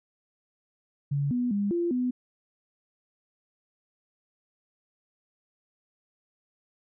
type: tone with pitch steps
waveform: sine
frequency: 141.9 / 245.4 / 202.4 / 344.4 / 249.9 Hz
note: C#3 / B3 / G#3 / F4 / B3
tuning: +41 / -11 / -44 / -24 / +21 cents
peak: -24 dBFS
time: 1.11-2.11 s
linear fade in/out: 10 ms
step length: 200 ms
effects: none